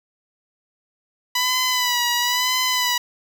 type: tone with vibrato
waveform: 10% pulse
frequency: 989 Hz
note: B5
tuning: 2 cents sharp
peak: -10 dBFS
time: 1.35-2.98 s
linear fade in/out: 5 ms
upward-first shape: sine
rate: 1 Hz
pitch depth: 48 cents each way
effects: none